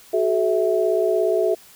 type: tone cluster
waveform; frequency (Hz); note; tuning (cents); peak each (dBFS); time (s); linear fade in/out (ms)
sine; 372.1 / 429.1 / 655; F#4 / A4 / E5; +10 / -43 / -11; -21; 0.13-1.55; 10
effects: white hiss -48 dBFS RMS until 1.75 s